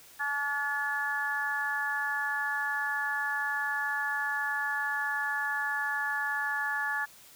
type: harmonic tone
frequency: 286.2 Hz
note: D4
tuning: 45 cents flat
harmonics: 3 / 4 / 5 / 6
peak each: -36 / -39 / -37 / -30 dBFS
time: 0.19-7.06 s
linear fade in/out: 20 ms
effects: white hiss -54 dBFS RMS until 7.35 s